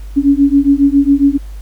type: beating tone pair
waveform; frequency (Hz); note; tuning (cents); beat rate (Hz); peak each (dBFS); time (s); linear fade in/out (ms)
sine; 277.1 / 284.4; C#4 / C#4; -1 / +45; 7.3; -10; 0.16-1.38; 20
effects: added 50 Hz sine -25 dBFS peak until 1.61 s + pink hiss -46 dBFS RMS until 1.61 s